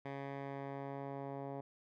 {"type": "tone with low-pass filter sweep", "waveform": "10% pulse", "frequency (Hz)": 138.59, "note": "C#3", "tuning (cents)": 0, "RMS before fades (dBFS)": -44, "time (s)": [0.05, 1.61], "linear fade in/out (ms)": 5, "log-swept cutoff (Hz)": [2100, 830], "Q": 1.1, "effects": []}